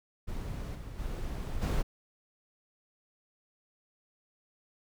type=noise with level steps; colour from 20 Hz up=brown; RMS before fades=-37 / -42 / -36 / -28 dBFS; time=0.27-1.83 s; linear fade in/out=20 ms; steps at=0.74 / 0.98 / 1.61 s; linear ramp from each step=20 ms; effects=none